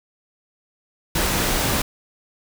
pink noise, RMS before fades -21 dBFS, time 1.15-1.82 s, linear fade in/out 5 ms, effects none

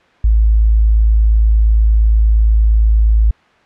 sine tone, 54.3 Hz, A1, 22 cents flat, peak -7 dBFS, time 0.24-3.31 s, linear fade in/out 5 ms, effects white hiss -49 dBFS RMS until 3.65 s + low-pass 2000 Hz 12 dB/octave

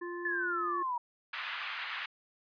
harmonic tone, 349.2 Hz, F4, in tune, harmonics 1 / 3 / 5, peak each -38 / -44 / -45 dBFS, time 0.01-0.83 s, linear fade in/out 10 ms
sine exponential sweep, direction down, 1760 to 941 Hz, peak -31 dBFS, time 0.25-0.98 s, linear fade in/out 5 ms
pink band-pass noise, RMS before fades -39 dBFS, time 1.33-2.06 s, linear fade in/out 5 ms, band 1200 to 3200 Hz, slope 24 dB/octave
effects resampled to 11025 Hz

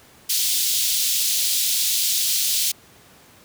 pink high-pass noise, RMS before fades -21 dBFS, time 0.29-2.72 s, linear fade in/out 10 ms, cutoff 3400 Hz, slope 24 dB/octave, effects pink hiss -50 dBFS RMS until 3.44 s + high-pass 80 Hz 12 dB/octave

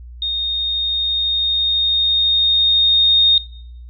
sine tone with level ramp, 3694 Hz, A#7, 16 cents flat, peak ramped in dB -18 to -8 dBFS, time 0.22-3.38 s, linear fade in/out 2 ms, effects noise-tail reverb RT60 0.7 s tail -23 dB re dry + added 60 Hz sine -33 dBFS peak until 3.89 s

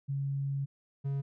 sine / triangle tone pair in turn, 138.59 / 138.59 Hz, C#3 / C#3, 0 / 0 cents, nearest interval unison, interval 0 cents, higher neither, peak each -30 / -28 dBFS, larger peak second, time 0.08-0.66 / 1.04-1.22 s, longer first, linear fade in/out 20 ms, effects none

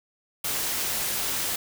white noise, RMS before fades -28 dBFS, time 0.44-1.56 s, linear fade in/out 5 ms, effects none

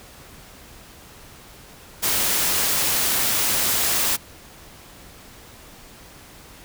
white noise, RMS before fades -21 dBFS, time 2.02-4.17 s, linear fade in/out 20 ms, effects pink hiss -45 dBFS RMS until 6.64 s

